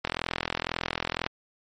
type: click train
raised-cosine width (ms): 0.3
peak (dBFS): -10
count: 52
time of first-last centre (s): 0.05-1.264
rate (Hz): 42
effects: MP3 48 kbps